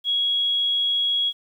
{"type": "tone", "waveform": "sine", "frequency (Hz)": 3322, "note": "G#7", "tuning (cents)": 0, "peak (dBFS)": -19, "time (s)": [0.04, 1.33], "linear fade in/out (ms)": 50, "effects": ["9-bit"]}